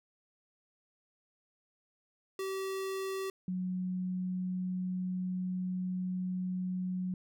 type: tone pair in turn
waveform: square / sine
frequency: 384.6 / 183.4 Hz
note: G4 / F#3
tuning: -33 / -15 cents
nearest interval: octave + minor second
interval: 1282 cents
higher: first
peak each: -35 / -32 dBFS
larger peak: second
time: 2.39-3.3 / 3.48-7.14 s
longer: second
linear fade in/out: 2 ms
effects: none